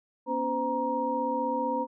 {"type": "tone cluster", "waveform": "sine", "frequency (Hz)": [243.5, 279.1, 513, 941], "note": ["B3", "C#4", "C5", "A#5"], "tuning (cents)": [-24, 12, -34, 16], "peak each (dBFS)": [-35, -34, -31, -29], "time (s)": [0.26, 1.87], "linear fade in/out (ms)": 50, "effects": []}